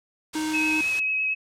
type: noise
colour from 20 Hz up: white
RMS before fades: -34 dBFS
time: 0.33-1 s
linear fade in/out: 10 ms
type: tone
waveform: square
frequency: 311.1 Hz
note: D#4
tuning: in tune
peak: -26 dBFS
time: 0.35-0.81 s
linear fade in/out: 5 ms
type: tone with vibrato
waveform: sine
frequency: 2557 Hz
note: D#7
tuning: 47 cents sharp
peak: -22 dBFS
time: 0.53-1.35 s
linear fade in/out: 20 ms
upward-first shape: triangle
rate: 9.1 Hz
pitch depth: 18 cents each way
effects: low-pass 8000 Hz 12 dB/octave